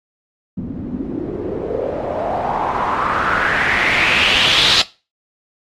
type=noise with low-pass filter sweep; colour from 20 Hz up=white; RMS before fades=-18 dBFS; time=0.57-4.82 s; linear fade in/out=5 ms; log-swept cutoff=210 to 4100 Hz; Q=4.3; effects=noise-tail reverb RT60 0.3 s tail -19 dB re dry + AAC 48 kbps